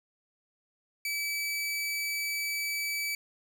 sawtooth tone, 2300 Hz, D7, 37 cents flat, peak -27 dBFS, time 1.05-3.15 s, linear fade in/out 2 ms, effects none

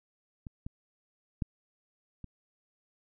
clicks, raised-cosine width 5 ms, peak -29 / -26 / -18 / -30 dBFS, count 4, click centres 0.468 / 0.665 / 1.422 / 2.243 s, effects none

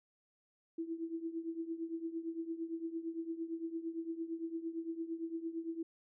sine tone with tremolo, 329.6 Hz, E4, in tune, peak -34 dBFS, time 0.78-5.83 s, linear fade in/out 5 ms, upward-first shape triangle, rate 8.8 Hz, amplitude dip 85%, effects none

